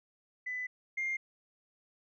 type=tone pair in turn; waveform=sine; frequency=2000 / 2114 Hz; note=B6 / C7; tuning=+21 / +17 cents; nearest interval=minor second; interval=96 cents; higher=second; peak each=-34 / -30 dBFS; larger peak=second; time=0.46-0.67 / 0.97-1.17 s; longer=first; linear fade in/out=10 ms; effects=tanh soft clip ceiling -28 dBFS